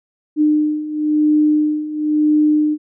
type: beating tone pair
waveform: sine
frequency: 302 / 302.98 Hz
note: D4 / D#4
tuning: +48 / -46 cents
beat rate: 0.98 Hz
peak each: -18 / -14 dBFS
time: 0.36-2.78 s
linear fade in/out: 50 ms
effects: none